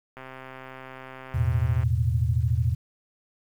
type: click train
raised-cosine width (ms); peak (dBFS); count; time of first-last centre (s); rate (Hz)
0.5; -26; 219; 0.17-1.834; 131
type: chord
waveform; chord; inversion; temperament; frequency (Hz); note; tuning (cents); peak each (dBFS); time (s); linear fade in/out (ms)
sine; E suspended fourth; none; equal with one note detuned; 81.79 / 110 / 123.47; E2 / A2 / B2; -13 / 0 / 0; -25; 1.34-2.75; 10
effects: 9-bit